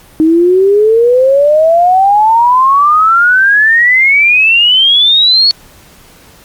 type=exponential sweep; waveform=sine; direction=up; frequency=311.1 to 4435 Hz; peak=-4 dBFS; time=0.2-5.51 s; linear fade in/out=0 ms; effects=pink hiss -40 dBFS RMS until 6.44 s + Opus 48 kbps